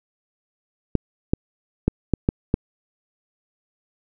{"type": "clicks", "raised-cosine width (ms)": 3, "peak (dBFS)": -4, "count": 6, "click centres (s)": [0.953, 1.335, 1.88, 2.137, 2.289, 2.541], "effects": []}